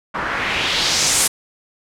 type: noise with low-pass filter sweep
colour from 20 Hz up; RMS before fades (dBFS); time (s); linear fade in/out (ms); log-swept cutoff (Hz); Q
white; -19; 0.14-1.28; 10; 1200 to 10000; 1.9
effects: none